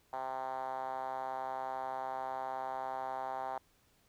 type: tone with band-pass filter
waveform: 5% pulse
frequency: 131.2 Hz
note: C3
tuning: 5 cents sharp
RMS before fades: -39 dBFS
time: 0.13-3.58 s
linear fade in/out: 2 ms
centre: 800 Hz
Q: 4
effects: pink hiss -70 dBFS RMS until 4.08 s